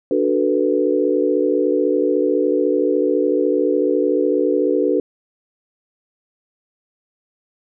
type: chord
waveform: sine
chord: B minor seventh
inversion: first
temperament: equal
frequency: 293.7 / 370 / 440 / 493.9 Hz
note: D4 / F#4 / A4 / B4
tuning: 0 / 0 / 0 / 0 cents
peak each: -20 dBFS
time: 0.11-5 s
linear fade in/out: 2 ms
effects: none